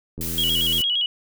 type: click train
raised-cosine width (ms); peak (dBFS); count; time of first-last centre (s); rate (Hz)
3; -21; 53; 0.18-0.806; 83.1
type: noise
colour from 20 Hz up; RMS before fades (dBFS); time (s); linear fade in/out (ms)
blue; -29; 0.21-0.82; 0
type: tone with vibrato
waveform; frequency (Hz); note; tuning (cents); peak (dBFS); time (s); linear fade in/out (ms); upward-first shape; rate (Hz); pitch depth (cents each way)
sine; 3106; G7; -17; -19; 0.38-1.06; 2; square; 8.7; 92
effects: none

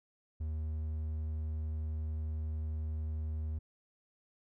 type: tone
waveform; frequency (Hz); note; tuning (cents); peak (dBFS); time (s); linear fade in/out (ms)
triangle; 77.78; D#2; 0; -32; 0.4-3.59; 10
effects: none

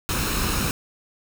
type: noise with comb filter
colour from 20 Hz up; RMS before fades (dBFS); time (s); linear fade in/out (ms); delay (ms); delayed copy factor
pink; -24; 0.09-0.71; 0; 0.75; +0.5
effects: none

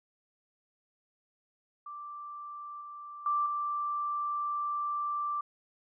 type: tone with level steps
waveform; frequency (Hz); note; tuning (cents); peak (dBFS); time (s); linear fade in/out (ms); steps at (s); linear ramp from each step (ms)
sine; 1174.7; D6; 0; -40 / -42 / -26 / -30; 1.86-5.41; 5; 2.81 / 3.26 / 3.46; 2
effects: none

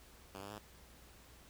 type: tone with pitch steps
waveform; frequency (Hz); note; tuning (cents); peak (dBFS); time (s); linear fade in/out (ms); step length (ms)
5% pulse; 96.8 / 100.97 / 105.32; G2 / G#2 / G#2; -21 / -48 / +25; -35; 0.34-0.589; 10; 83
effects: added 60 Hz sine -62 dBFS peak until 1.49 s + pink hiss -61 dBFS RMS until 1.49 s

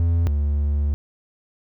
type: tone pair in turn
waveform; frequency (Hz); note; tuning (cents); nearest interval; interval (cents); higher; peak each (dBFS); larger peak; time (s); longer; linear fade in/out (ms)
triangle; 84.4 / 72.59; E2 / D2; +41 / -20; minor third; 261; first; -14 / -16; first; 0-0.27 / 0.27-0.94; second; 0
effects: none

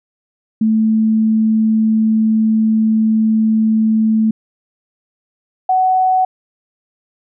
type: tone pair in turn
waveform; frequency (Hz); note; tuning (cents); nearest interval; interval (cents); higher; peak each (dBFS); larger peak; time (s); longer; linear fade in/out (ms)
sine; 219.7 / 747.1; A3 / F#5; -2 / +17; octave + major sixth; 2119; second; -10; neither; 0.61-4.31 / 5.69-6.25; first; 5
effects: none

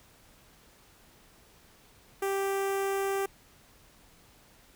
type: tone with notch filter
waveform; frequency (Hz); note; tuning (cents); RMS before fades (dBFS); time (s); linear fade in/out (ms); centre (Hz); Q
sawtooth; 392; G4; 0; -30; 2.22-3.26; 5; 4200; 1
effects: pink hiss -59 dBFS RMS until 4.75 s

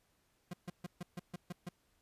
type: tone bursts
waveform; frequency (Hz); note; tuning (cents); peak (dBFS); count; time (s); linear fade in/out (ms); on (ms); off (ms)
40% pulse; 176.8; F3; +22; -39; 8; 0.51-1.69; 5; 25; 140
effects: pink hiss -75 dBFS RMS until 2.01 s + resampled to 32000 Hz

